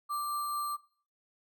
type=tone; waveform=15% pulse; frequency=4186 Hz; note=C8; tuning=in tune; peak=-36 dBFS; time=0.09-0.77 s; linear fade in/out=50 ms
type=tone with tremolo; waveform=sine; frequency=1176 Hz; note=D6; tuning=2 cents sharp; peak=-31 dBFS; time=0.09-0.77 s; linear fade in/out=20 ms; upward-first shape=triangle; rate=4.6 Hz; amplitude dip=25%
effects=noise-tail reverb RT60 0.5 s tail -21 dB re dry